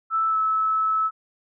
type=tone with pitch glide; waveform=sine; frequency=1318.5 to 1301.9 Hz; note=E6 to E6; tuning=0 to -22 cents; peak=-19 dBFS; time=0.1-1.11 s; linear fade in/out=50 ms; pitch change=-22 cents; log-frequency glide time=0.28-0.37 s; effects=none